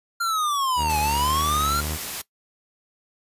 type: linear two-way sweep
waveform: square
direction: down then up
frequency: 1396.9 to 826 to 1396.9 Hz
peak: -22 dBFS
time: 0.2-1.81 s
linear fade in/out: 10 ms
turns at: 0.99 s
type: tone with exponential growth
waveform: 20% pulse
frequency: 3800 Hz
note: A#7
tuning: 33 cents sharp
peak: -31 dBFS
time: 0.43-0.83 s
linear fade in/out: 2 ms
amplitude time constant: 85 ms
type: tone with vibrato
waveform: sawtooth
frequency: 74.3 Hz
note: D2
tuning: 21 cents sharp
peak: -23 dBFS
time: 0.76-1.99 s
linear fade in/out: 50 ms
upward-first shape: sine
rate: 1.9 Hz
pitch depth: 74 cents each way
type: noise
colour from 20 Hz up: white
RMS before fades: -31 dBFS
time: 0.89-2.22 s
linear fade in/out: 10 ms
effects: noise-tail reverb RT60 0.1 s tail -19 dB re dry + resampled to 32000 Hz